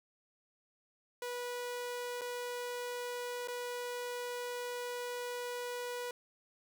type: tone with dropouts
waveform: sawtooth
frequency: 488.7 Hz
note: B4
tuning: 18 cents flat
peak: -34 dBFS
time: 1.22-6.11 s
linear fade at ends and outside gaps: 2 ms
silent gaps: 2.211-2.216 / 3.475-3.483 s
effects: none